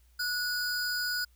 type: tone pair together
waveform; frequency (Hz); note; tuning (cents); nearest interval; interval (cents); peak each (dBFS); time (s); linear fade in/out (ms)
square; 1466 / 4931; F#6 / D#8; -16 / -16; octave + major sixth; 2100; -32 / -34; 0.19-1.25; 10
effects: added 60 Hz sine -59 dBFS peak until 1.35 s + white hiss -70 dBFS RMS until 1.35 s